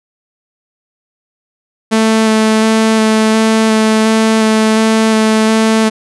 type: tone with vibrato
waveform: sawtooth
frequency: 220 Hz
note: A3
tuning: in tune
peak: -4 dBFS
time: 1.91-5.9 s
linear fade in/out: 20 ms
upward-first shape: square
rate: 1.4 Hz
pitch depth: 10 cents each way
effects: resampled to 24000 Hz